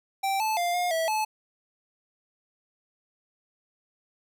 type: tone with pitch steps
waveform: square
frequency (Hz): 780 / 871 / 699 / 712 / 652 / 864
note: G5 / A5 / F5 / F5 / E5 / A5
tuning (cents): -9 / -18 / +1 / +33 / -19 / -32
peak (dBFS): -25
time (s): 0.23-1.25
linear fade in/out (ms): 10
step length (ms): 170
effects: none